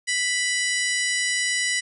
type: harmonic tone with a mistuned harmonic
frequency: 989 Hz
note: B5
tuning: 2 cents sharp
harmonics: 2 / 3 / 4 / 5 / 6 / 7 / 8 / 9 / 10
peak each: -24 / -31 / -33 / -33 / -32 / -34 / -32 / -33 / -37 dBFS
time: 0.07-1.81 s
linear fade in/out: 20 ms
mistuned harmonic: 6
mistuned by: -79 cents
effects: none